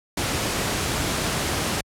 pink noise, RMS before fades -24 dBFS, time 0.17-1.81 s, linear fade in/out 5 ms, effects high-pass 60 Hz 12 dB/octave + low-pass 11000 Hz 12 dB/octave

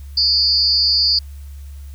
sine tone with amplitude modulation, 4690 Hz, D8, 3 cents flat, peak -8 dBFS, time 0.17-1.19 s, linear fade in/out 5 ms, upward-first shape sine, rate 294 Hz, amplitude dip 100%, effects added 70 Hz sine -31 dBFS peak until 1.94 s + white hiss -52 dBFS RMS until 1.94 s

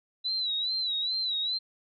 sine tone with vibrato, 3951 Hz, B7, in tune, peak -27 dBFS, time 0.24-1.59 s, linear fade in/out 20 ms, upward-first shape sine, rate 2.4 Hz, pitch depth 89 cents each way, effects none

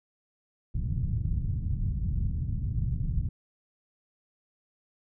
white low-pass noise, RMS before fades -29 dBFS, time 0.74-3.29 s, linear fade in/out 5 ms, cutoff 130 Hz, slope 24 dB/octave, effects none

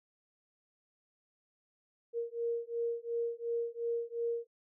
sine beating tone pair, 466.2 / 469 Hz, A#4 / A#4, 0 / +11 cents, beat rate 2.8 Hz, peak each -36 / -36 dBFS, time 2.13-4.47 s, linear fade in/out 50 ms, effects none

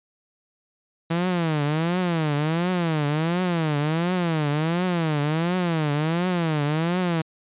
sawtooth tone with vibrato, 163 Hz, E3, 19 cents flat, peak -17 dBFS, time 1.1-7.22 s, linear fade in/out 10 ms, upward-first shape triangle, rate 1.4 Hz, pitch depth 230 cents each way, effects resampled to 8000 Hz

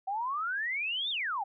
sine exponential two-way sweep, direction up then down, 750 to 3729 to 750 Hz, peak -30 dBFS, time 0.07-1.44 s, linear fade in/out 10 ms, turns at 1.1 s, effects none

